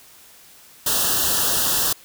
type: band-stop noise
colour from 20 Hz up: white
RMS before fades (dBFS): -20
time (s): 0.86-1.93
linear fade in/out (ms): 5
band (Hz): 1800 to 2700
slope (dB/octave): 96
effects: white hiss -48 dBFS RMS until 2.04 s